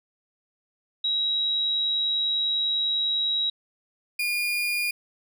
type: tone pair in turn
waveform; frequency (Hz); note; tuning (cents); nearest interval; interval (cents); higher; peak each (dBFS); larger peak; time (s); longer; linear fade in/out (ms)
sine / 35% pulse; 3850 / 2425; B7 / D#7; -45 / -45; minor sixth; 800; first; -22; neither; 1.04-3.5 / 4.19-4.91; first; 5
effects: none